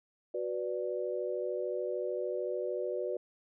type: chord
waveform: sine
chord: B minor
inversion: second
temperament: equal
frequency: 370 / 493.9 / 587.3 Hz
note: F#4 / B4 / D5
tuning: 0 / 0 / 0 cents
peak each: -36 / -36 / -37 dBFS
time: 0.34-3.17 s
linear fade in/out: 5 ms
effects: none